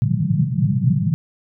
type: band-pass noise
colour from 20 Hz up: pink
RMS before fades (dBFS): -18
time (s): 0.02-1.14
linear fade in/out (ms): 0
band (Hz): 110 to 200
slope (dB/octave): 96
effects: none